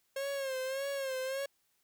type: tone with vibrato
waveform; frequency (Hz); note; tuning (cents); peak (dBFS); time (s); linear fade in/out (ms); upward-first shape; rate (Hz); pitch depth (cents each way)
45% pulse; 538; C5; +48; -34; 0.16-1.46; 5; sine; 1.7; 67
effects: white hiss -75 dBFS RMS until 1.83 s